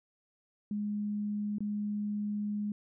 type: tone with dropouts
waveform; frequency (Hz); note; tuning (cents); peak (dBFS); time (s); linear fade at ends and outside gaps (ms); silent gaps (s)
sine; 207.7; G#3; 0; -31; 0.71-2.72; 2; 1.584-1.605
effects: none